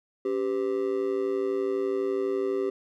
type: tone with amplitude modulation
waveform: triangle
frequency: 392 Hz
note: G4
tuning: in tune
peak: -19 dBFS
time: 0.25-2.7 s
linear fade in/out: 5 ms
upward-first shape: sine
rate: 112 Hz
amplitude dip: 85%
effects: none